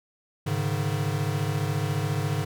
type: chord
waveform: square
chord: Ab suspended fourth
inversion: none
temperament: equal with one note detuned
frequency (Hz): 103.83 / 138.59 / 153.07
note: Ab2 / Db3 / Eb3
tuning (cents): 0 / 0 / -28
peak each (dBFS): -30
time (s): 0.46-2.45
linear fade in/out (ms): 10
effects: none